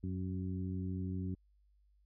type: harmonic tone with a mistuned harmonic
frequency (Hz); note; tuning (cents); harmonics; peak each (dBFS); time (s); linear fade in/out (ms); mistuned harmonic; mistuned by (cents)
92.5; F#2; 0; 1 / 2 / 3 / 4; -38 / -40 / -44 / -51; 0.03-1.35; 10; 4; +21
effects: added 50 Hz sine -66 dBFS peak until 2.05 s